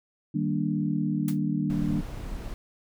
sine chord, Eb major seventh, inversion none, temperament equal, 155.56 / 196 / 233.1 / 293.7 Hz, Eb3 / G3 / Bb3 / D4, 0 / 0 / 0 / 0 cents, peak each -29 / -29 / -31 / -30 dBFS, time 0.34-2.01 s, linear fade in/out 10 ms
white noise with exponential decay, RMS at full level -35 dBFS, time 1.28-1.39 s, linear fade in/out 2 ms, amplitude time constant 23 ms
brown noise, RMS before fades -35 dBFS, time 1.7-2.54 s, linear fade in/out 0 ms
effects none

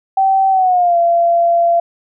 sine tone with pitch glide, 772 to 683.8 Hz, G5 to F5, -27 to -37 cents, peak -9 dBFS, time 0.17-1.8 s, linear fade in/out 5 ms, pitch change -210 cents, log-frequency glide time 0.5-0.97 s, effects none

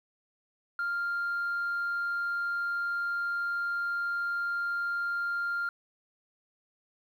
sine tone, 1396.9 Hz, F6, in tune, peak -27 dBFS, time 0.79-5.69 s, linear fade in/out 2 ms, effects tanh soft clip ceiling -26 dBFS + 10-bit

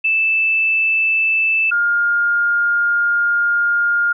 sine tone pair in turn, 2637 / 1413.1 Hz, E7 / F6, 0 / +20 cents, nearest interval major seventh, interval 1080 cents, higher first, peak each -13 / -13 dBFS, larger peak neither, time 0.04-1.71 / 1.71-4.13 s, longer second, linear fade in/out 10 ms, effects none

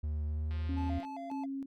triangle tone with pitch glide, 75.3 to 79.69 Hz, D2 to D#2, +44 to +42 cents, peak -30 dBFS, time 0.03-0.99 s, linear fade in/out 10 ms, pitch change +98 cents, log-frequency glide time 0.23-0.79 s
click train, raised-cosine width 0.3 ms, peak -37 dBFS, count 96, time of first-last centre 0.51-1.05 s, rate 176 Hz
sine tone with tremolo, 272.4 Hz, C#4, 30 cents flat, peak -35 dBFS, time 0.69-1.66 s, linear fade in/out 5 ms, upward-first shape square, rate 1.6 Hz, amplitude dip 60%
triangle tone with vibrato, 771 Hz, G5, 29 cents flat, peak -39 dBFS, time 0.76-1.46 s, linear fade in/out 20 ms, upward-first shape square, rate 3.7 Hz, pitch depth 200 cents each way
effects none

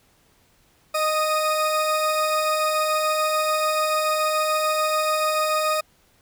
40% pulse tone pair together, 618.8 / 1244.5 Hz, D#5 / D#6, -10 / 0 cents, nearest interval octave, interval 1210 cents, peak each -22 dBFS, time 0.94-5.81 s, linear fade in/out 10 ms, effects pink hiss -60 dBFS RMS until 6.21 s

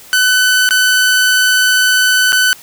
sawtooth tone with dropouts, 1505 Hz, F#6, 29 cents sharp, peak -5 dBFS, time 0.13-2.53 s, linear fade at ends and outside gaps 0 ms, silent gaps 0.69-0.708 / 2.322-2.329 s, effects white hiss -38 dBFS RMS until 2.62 s

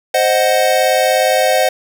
square chord, C diminished, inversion none, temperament equal, 523.3 / 622.3 / 740 Hz, C5 / Eb5 / Gb5, 0 / 0 / 0 cents, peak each -16 dBFS, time 0.14-1.69 s, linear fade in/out 5 ms, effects none

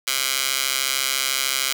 15% pulse tone with high-pass filter, 133.7 Hz, C3, 38 cents sharp, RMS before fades -23 dBFS, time 0.07-1.73 s, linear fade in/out 5 ms, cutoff 2700 Hz, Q 0.73, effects none

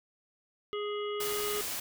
harmonic tone, 415.3 Hz, G#4, in tune, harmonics 1 / 3 / 5 / 7 / 8, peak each -33 / -40 / -46 / -44 / -48 dBFS, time 0.73-1.61 s, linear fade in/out 0 ms
white noise, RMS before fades -36 dBFS, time 1.2-1.8 s, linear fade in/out 5 ms
effects none

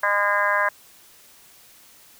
harmonic tone, 203.9 Hz, G#3, 32 cents flat, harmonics 3 / 4 / 5 / 6 / 7 / 8 / 9 / 10, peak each -26 / -34 / -23 / -29 / -34 / -22 / -30 / -31 dBFS, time 0.03-0.69 s, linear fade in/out 5 ms, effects white hiss -51 dBFS RMS until 2.19 s

